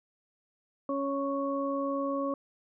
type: harmonic tone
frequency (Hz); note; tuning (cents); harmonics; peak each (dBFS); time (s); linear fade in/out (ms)
277.2; C#4; 0; 1 / 2 / 4; -32 / -32 / -35; 0.89-2.34; 2
effects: none